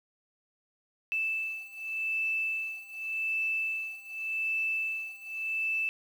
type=beating tone pair; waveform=sine; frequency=2637 / 2637.86 Hz; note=E7 / E7; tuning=0 / +1 cents; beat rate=0.86 Hz; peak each=-34 / -32 dBFS; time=1.12-5.89 s; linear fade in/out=0 ms; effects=9-bit